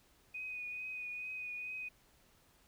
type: tone with vibrato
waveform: sine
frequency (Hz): 2489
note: D#7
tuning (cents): 0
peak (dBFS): -40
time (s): 0.34-1.89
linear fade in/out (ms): 10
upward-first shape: triangle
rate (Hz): 2.3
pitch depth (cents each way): 27
effects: pink hiss -68 dBFS RMS until 2.67 s